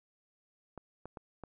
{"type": "clicks", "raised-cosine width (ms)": 1, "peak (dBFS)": -30, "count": 4, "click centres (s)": [0.777, 1.056, 1.172, 1.437], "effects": []}